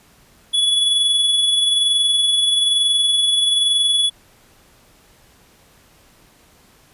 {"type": "tone with amplitude modulation", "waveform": "square", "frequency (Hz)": 3400, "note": "G#7", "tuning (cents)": 40, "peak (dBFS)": -13, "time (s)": [0.53, 4.1], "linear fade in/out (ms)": 20, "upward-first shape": "sine", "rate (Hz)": 21.1, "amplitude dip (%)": 35, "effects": ["pink hiss -52 dBFS RMS until 6.93 s", "resampled to 32000 Hz"]}